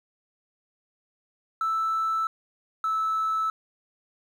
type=tone pair in turn; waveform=triangle; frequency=1318.5 / 1307.9 Hz; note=E6 / E6; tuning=0 / -14 cents; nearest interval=unison; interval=14 cents; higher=first; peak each=-20 dBFS; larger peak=neither; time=1.61-2.27 / 2.84-3.5 s; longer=neither; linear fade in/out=2 ms; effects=tanh soft clip ceiling -20 dBFS + 10-bit